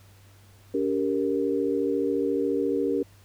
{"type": "chord", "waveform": "sine", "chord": "G diminished", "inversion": "second", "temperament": "equal with one note detuned", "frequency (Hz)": [284, 392, 466.2], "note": ["Db4", "G4", "Bb4"], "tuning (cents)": [42, 0, 0], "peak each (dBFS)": -27, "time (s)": [0.74, 3.03], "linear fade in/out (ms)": 5, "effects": ["added 98 Hz sine -52 dBFS peak until 3.24 s", "pink hiss -58 dBFS RMS until 3.24 s"]}